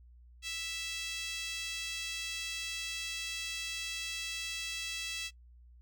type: tone with high-pass filter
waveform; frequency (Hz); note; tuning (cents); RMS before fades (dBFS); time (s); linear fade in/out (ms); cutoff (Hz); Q
5% pulse; 659.3; E5; 0; -39; 0.42-5.31; 50; 2600; 2.4
effects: noise-tail reverb RT60 0.1 s tail -20 dB re dry + added 60 Hz sine -54 dBFS peak until 5.81 s